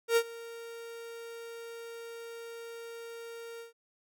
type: tone with ADSR envelope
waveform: 45% pulse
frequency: 463.4 Hz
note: A#4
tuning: 10 cents flat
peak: -21 dBFS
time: 0.08-3.73 s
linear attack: 85 ms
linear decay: 63 ms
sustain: -21 dB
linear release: 130 ms
effects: none